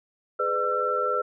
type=tone cluster; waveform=sine; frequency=418.1 / 502 / 600 / 1344 Hz; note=G#4 / B4 / D5 / E6; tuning=+12 / +28 / +37 / +33 cents; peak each=-31 / -28 / -32 / -25 dBFS; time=0.39-1.22 s; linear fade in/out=10 ms; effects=none